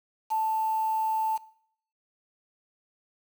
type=tone with quantisation; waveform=sine; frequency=880 Hz; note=A5; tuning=in tune; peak=-24 dBFS; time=0.3-1.38 s; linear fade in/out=20 ms; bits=7; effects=noise-tail reverb RT60 0.6 s tail -19 dB re dry